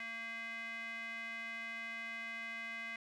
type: tone with band-pass filter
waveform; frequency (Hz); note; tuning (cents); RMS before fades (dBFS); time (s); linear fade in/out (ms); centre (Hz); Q
square; 228.4; A#3; -35; -44; 0-2.96; 2; 2100; 5
effects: none